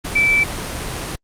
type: tone in noise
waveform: sine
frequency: 2320 Hz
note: D7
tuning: 22 cents flat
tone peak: -12 dBFS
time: 0.15-0.44 s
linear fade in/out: 10 ms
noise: pink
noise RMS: -26 dBFS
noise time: 0.04-1.16 s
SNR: +11 dB
effects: low-pass 11000 Hz 12 dB/octave + Opus 32 kbps